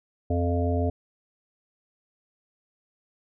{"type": "harmonic tone", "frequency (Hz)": 86.9, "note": "F2", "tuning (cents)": -8, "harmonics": [1, 3, 5, 7, 8], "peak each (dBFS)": [-24, -29, -31, -32, -33], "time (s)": [0.3, 0.9], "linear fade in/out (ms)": 5, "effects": []}